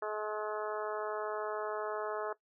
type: harmonic tone with a mistuned harmonic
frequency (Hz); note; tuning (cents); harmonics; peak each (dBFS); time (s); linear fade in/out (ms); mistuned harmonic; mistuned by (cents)
212.9; G#3; +43; 2 / 3 / 4 / 5 / 6 / 7 / 8; -38 / -40 / -44 / -43 / -43 / -48 / -48; 0.02-2.33; 5; 7; -18
effects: noise-tail reverb RT60 0.1 s tail -18 dB re dry